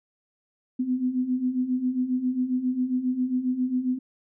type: beating tone pair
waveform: sine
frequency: 248.3 / 255.7 Hz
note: B3 / C4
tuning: +9 / -40 cents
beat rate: 7.4 Hz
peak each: -29 / -24 dBFS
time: 0.79-3.99 s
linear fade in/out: 10 ms
effects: none